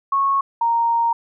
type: tone pair in turn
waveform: sine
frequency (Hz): 1100 / 929.8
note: C#6 / A#5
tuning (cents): -14 / -5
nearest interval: minor third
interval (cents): 291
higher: first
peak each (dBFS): -15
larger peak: neither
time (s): 0.12-0.41 / 0.61-1.13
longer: second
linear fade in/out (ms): 5
effects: none